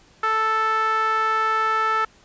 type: tone with band-pass filter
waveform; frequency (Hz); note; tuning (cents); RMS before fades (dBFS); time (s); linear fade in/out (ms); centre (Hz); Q
sawtooth; 440; A4; 0; -21; 0.23-2.05; 5; 1400; 4.1
effects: pink hiss -54 dBFS RMS until 2.24 s + resampled to 16000 Hz